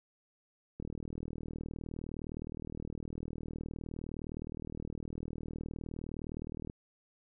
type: click train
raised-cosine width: 3 ms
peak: -28 dBFS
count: 234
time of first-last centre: 0.8-6.699 s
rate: 39.5 Hz
effects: none